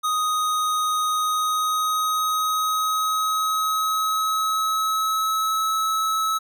square tone with pitch glide, 1248 to 1296.5 Hz, D#6 to E6, +5 to -29 cents, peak -21 dBFS, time 0.03-6.39 s, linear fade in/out 20 ms, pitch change +66 cents, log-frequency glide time 1.08-5.71 s, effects none

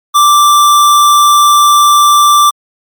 square tone, 1174.7 Hz, D6, in tune, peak -4 dBFS, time 0.14-2.51 s, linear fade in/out 20 ms, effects MP3 96 kbps

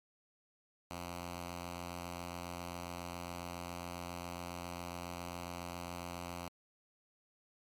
5% pulse tone with notch filter, 87.31 Hz, F2, in tune, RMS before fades -44 dBFS, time 0.91-6.48 s, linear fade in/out 0 ms, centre 410 Hz, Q 1.7, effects MP3 64 kbps

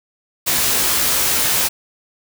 white noise with comb filter, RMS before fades -17 dBFS, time 0.46-1.69 s, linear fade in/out 20 ms, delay 16 ms, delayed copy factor +0.85, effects none

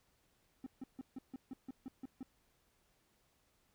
triangle tone bursts, 261.6 Hz, C4, in tune, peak -40 dBFS, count 10, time 0.64-2.23 s, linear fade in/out 2 ms, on 24 ms, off 150 ms, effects pink hiss -75 dBFS RMS until 3.74 s

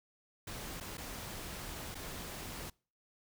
pink noise with dropouts, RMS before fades -44 dBFS, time 0.47-2.7 s, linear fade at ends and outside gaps 5 ms, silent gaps 0.802-0.808 / 0.972-0.979 / 1.946-1.952 s, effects noise-tail reverb RT60 0.4 s tail -26 dB re dry

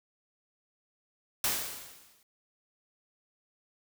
white noise with exponential decay, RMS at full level -27 dBFS, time 1.44-2.23 s, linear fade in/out 2 ms, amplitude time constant 170 ms, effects none

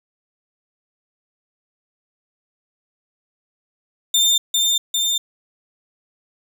30% pulse tone with echo, 3603 Hz, A7, 40 cents sharp, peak -11 dBFS, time 4.14-4.38 s, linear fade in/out 5 ms, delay 400 ms, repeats 2, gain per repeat -2 dB, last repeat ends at 5.18 s, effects none

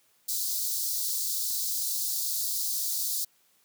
white high-pass noise, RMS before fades -30 dBFS, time 0.28-3.25 s, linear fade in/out 10 ms, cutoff 4000 Hz, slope 48 dB/octave, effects white hiss -66 dBFS RMS until 3.64 s + high-pass 100 Hz 12 dB/octave

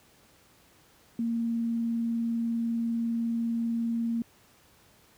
sine tone with vibrato, 231.3 Hz, A#3, 13 cents flat, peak -26 dBFS, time 1.19-4.22 s, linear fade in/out 2 ms, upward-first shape square, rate 20 Hz, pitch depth 16 cents each way, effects pink hiss -60 dBFS RMS until 5.17 s + high-pass 60 Hz 12 dB/octave

